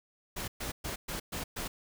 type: noise bursts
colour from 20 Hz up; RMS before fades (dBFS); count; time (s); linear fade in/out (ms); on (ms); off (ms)
pink; -37; 6; 0.36-1.68; 10; 120; 120
effects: none